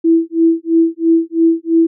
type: tone with tremolo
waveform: sine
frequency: 329.6 Hz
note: E4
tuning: in tune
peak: -6 dBFS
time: 0.04-1.87 s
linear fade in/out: 10 ms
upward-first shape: sine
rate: 3 Hz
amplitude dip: 100%
effects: none